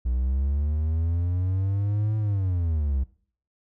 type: linear two-way sweep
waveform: triangle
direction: up then down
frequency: 59.7 to 108.8 to 63.8 Hz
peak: -20 dBFS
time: 0.05-3.04 s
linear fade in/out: 10 ms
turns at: 2.17 s
effects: noise-tail reverb RT60 0.5 s tail -19 dB re dry